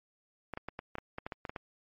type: clicks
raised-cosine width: 0.5 ms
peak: -23 dBFS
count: 12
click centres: 0.537 / 0.574 / 0.686 / 0.791 / 0.954 / 0.984 / 1.184 / 1.265 / 1.322 / 1.452 / 1.495 / 1.562 s
effects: MP3 32 kbps